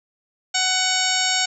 harmonic tone with a mistuned harmonic, 746 Hz, F#5, 14 cents sharp, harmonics 1 / 2 / 3 / 4 / 5 / 6 / 7 / 9 / 10, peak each -27 / -27 / -27 / -27 / -27 / -27 / -27 / -27 / -27 dBFS, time 0.54-1.46 s, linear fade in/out 10 ms, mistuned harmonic 7, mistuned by +83 cents, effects none

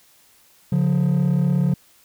triangle tone pair together, 141.6 / 178.08 Hz, C#3 / F3, +37 / +34 cents, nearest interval major third, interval 397 cents, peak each -16 dBFS, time 0.72-1.74 s, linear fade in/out 5 ms, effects tanh soft clip ceiling -10 dBFS + white hiss -55 dBFS RMS until 2.04 s

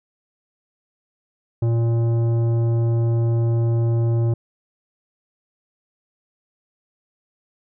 sine tone with tanh clipping, 116 Hz, A#2, 8 cents flat, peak -18 dBFS, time 1.62-4.34 s, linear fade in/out 5 ms, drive 12 dB, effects none

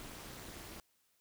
pink noise with amplitude modulation, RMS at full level -45 dBFS, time 0-0.8 s, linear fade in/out 0 ms, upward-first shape sine, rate 261 Hz, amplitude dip 100%, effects white hiss -75 dBFS RMS until 1.2 s

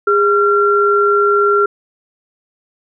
sine tone pair together, 407.6 / 1371 Hz, G#4 / F6, -32 / -32 cents, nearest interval octave + major sixth, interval 2100 cents, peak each -12 dBFS, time 0.07-1.66 s, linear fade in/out 5 ms, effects none

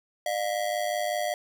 square ring-modulated tone, 656 Hz, E5, 9 cents flat, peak -24 dBFS, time 0.26-1.34 s, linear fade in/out 2 ms, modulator 52.6 Hz, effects none

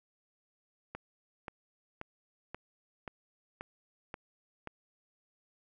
click train, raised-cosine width 0.5 ms, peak -25 dBFS, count 8, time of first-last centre 0.95-4.673 s, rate 1.88 Hz, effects none

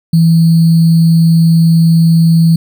sine tone with sample-and-hold, 164.81 Hz, E3, in tune, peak -4 dBFS, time 0.13-2.56 s, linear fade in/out 5 ms, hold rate 4410 Hz, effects none

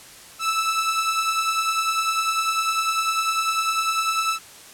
sawtooth beating tone pair, 1307 / 1317 Hz, E6 / E6, -15 / -2 cents, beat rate 10 Hz, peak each -23 / -18 dBFS, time 0.39-4.39 s, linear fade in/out 50 ms, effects white hiss -44 dBFS RMS until 4.73 s + low-pass 11000 Hz 12 dB/octave

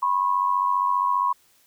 sine tone pair together, 987.8 / 1082.8 Hz, B5 / C#6, 0 / -41 cents, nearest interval major second, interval 159 cents, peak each -22 dBFS, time 0.02-1.33 s, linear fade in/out 10 ms, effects white hiss -60 dBFS RMS until 1.66 s

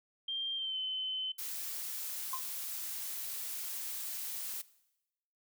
sine tone with pitch glide, 3180 to 3054 Hz, G7 to G7, +24 to -46 cents, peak -34 dBFS, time 0.28-1.32 s, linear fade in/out 5 ms, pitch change -70 cents, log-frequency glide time 0.56-0.77 s
blue noise, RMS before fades -40 dBFS, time 1.38-4.62 s, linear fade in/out 10 ms
sine tone with exponential decay, 1046.5 Hz, C6, in tune, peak -32 dBFS, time 2.33-2.45 s, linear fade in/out 5 ms, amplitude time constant 24 ms
effects noise-tail reverb RT60 0.9 s tail -19 dB re dry

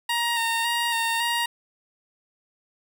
15% pulse tone with vibrato, 930 Hz, A#5, 4 cents flat, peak -16 dBFS, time 0.09-1.46 s, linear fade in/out 5 ms, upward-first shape square, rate 1.8 Hz, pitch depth 23 cents each way, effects none

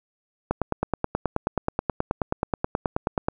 click train, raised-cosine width 1 ms, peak -8 dBFS, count 27, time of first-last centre 0.51-3.285 s, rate 9.37 Hz, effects none

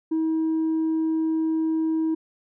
triangle tone with tanh clipping, 320 Hz, D#4, 49 cents sharp, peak -21 dBFS, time 0.11-2.15 s, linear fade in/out 10 ms, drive 6 dB, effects none

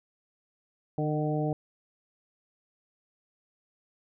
harmonic tone with a mistuned harmonic, 151.3 Hz, D#3, 48 cents flat, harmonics 1 / 2 / 3 / 4 / 5, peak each -29 / -32 / -34 / -35 / -36 dBFS, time 0.98-1.53 s, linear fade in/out 2 ms, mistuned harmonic 4, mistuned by +22 cents, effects none

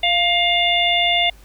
harmonic tone with a mistuned harmonic, 706 Hz, F5, 19 cents sharp, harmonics 1 / 3 / 4 / 5, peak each -20 / -20 / -20 / -20 dBFS, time 0.03-1.3 s, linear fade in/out 5 ms, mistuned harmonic 1, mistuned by -26 cents, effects added 50 Hz sine -42 dBFS peak until 1.44 s + pink hiss -51 dBFS RMS until 1.44 s

